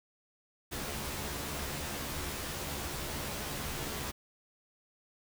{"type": "noise with comb filter", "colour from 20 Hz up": "pink", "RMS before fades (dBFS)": -38, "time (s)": [0.71, 4.12], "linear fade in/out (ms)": 20, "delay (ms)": 14, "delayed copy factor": 0.8, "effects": []}